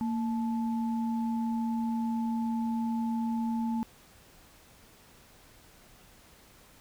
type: tone pair together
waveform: sine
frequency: 230 / 870.6 Hz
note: A#3 / A5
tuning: -23 / -19 cents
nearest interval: octave + major seventh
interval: 2304 cents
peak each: -28 / -38 dBFS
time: 0.01-3.83 s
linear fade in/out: 0 ms
effects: pink hiss -57 dBFS RMS until 6.8 s